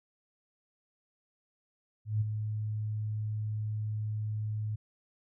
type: tone with ADSR envelope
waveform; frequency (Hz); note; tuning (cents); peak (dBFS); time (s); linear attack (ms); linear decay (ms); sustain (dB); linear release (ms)
sine; 107.2; A2; -45; -24; 2.05-4.76; 160; 19; -7; 10
effects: none